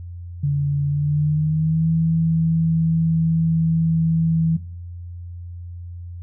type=tone with pitch glide; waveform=sine; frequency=142.8 to 163.09 Hz; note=D3 to E3; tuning=-48 to -18 cents; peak=-16 dBFS; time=0.43-4.57 s; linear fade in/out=10 ms; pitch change=+230 cents; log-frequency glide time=0.86-1.89 s; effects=noise-tail reverb RT60 0.6 s tail -17 dB re dry + added 87 Hz sine -31 dBFS peak until 6.22 s